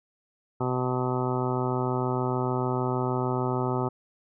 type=harmonic tone; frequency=126.6 Hz; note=B2; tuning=43 cents sharp; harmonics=1 / 2 / 3 / 4 / 5 / 6 / 7 / 8 / 9 / 10; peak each=-29 / -32 / -30 / -37 / -37 / -37 / -34 / -40 / -40 / -37 dBFS; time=0.6-3.89 s; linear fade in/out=10 ms; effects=none